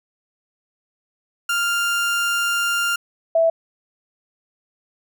30% pulse / sine tone pair in turn, 1396.9 / 658.1 Hz, F6 / E5, 0 / -3 cents, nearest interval octave + minor second, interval 1303 cents, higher first, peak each -16 / -13 dBFS, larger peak second, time 1.49-2.96 / 3.35-3.5 s, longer first, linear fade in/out 5 ms, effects none

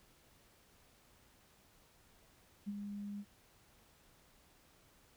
sine tone with ADSR envelope, 203.6 Hz, G#3, 34 cents flat, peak -36 dBFS, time 2.66-3.25 s, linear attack 25 ms, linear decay 39 ms, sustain -5 dB, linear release 53 ms, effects pink hiss -67 dBFS RMS until 5.16 s

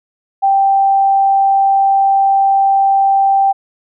sine tone, 784 Hz, G5, in tune, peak -8 dBFS, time 0.42-3.53 s, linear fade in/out 20 ms, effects none

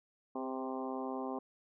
harmonic tone with a mistuned harmonic, 130.8 Hz, C3, in tune, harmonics 2 / 3 / 4 / 5 / 6 / 7 / 8 / 9, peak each -40 / -43 / -45 / -47 / -44 / -50 / -46 / -56 dBFS, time 0.35-1.39 s, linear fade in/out 5 ms, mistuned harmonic 3, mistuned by +23 cents, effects none

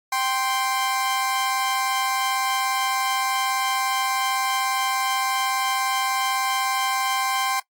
sawtooth tone pair together, 784 / 1046.5 Hz, G5 / C6, 0 / 0 cents, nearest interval perfect fourth, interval 500 cents, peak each -21 / -20 dBFS, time 0.12-7.6 s, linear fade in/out 5 ms, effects noise-tail reverb RT60 0.1 s tail -21 dB re dry + AAC 64 kbps

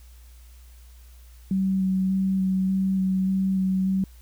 sine tone with vibrato, 189.9 Hz, F#3, 45 cents sharp, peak -20 dBFS, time 1.51-4.04 s, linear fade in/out 2 ms, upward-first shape square, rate 1.7 Hz, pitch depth 11 cents each way, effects added 60 Hz sine -45 dBFS peak until 4.21 s + white hiss -58 dBFS RMS until 4.21 s

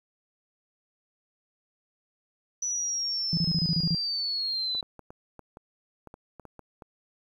sine linear sweep, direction down, 5950 to 3951 Hz, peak -27 dBFS, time 2.62-4.81 s, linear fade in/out 5 ms
sine tone bursts, 167.5 Hz, E3, 28 cents sharp, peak -23 dBFS, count 9, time 3.33-3.948 s, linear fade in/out 0 ms, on 42 ms, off 30 ms
clicks, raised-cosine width 1 ms, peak -30 dBFS, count 12, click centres 4.75 / 4.828 / 4.993 / 5.105 / 5.393 / 5.571 / 6.073 / 6.141 / 6.397 / 6.453 / 6.593 / 6.822 s
effects 10-bit

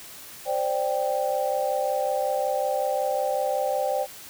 sine chord, C suspended second, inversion none, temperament just, 523.3 / 588.7 / 784.9 Hz, C5 / D5 / G5, 0 / +4 / +2 cents, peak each -27 dBFS, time 0.45-4.07 s, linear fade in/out 50 ms, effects white hiss -43 dBFS RMS until 4.29 s

